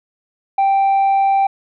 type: tone with tanh clipping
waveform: sine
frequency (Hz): 784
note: G5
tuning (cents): 0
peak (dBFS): -12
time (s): 0.58-1.47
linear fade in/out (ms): 5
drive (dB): 2
effects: none